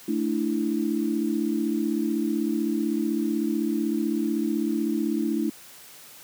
sine chord, A suspended fourth, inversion none, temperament equal, 220 / 293.7 / 329.6 Hz, A3 / D4 / E4, 0 / 0 / 0 cents, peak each -27 dBFS, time 0.08-5.5 s, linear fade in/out 5 ms, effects white hiss -47 dBFS RMS until 6.23 s + high-pass 100 Hz 12 dB/octave

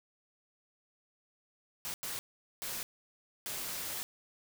white noise bursts at uneven times, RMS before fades -39 dBFS, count 4, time 1.85-1.94 / 2.03-2.19 / 2.62-2.83 / 3.46-4.03 s, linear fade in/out 0 ms, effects none

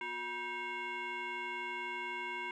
sine tone with frequency modulation, 1568 Hz, G6, in tune, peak -36 dBFS, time 0.01-2.51 s, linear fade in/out 2 ms, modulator 604 Hz, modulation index 1.8, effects tanh soft clip ceiling -33 dBFS + 13-bit

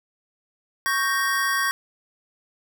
square chord, G diminished, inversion second, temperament equal, 1108.7 / 1568 / 1864.7 Hz, Db6 / G6 / Bb6, 0 / 0 / 0 cents, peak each -26 dBFS, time 0.86-1.71 s, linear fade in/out 0 ms, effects none

